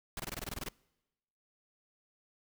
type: noise bursts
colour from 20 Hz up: pink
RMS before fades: -39 dBFS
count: 11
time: 0.17-0.687 s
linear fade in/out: 2 ms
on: 27 ms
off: 22 ms
effects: noise-tail reverb RT60 1.0 s tail -25 dB re dry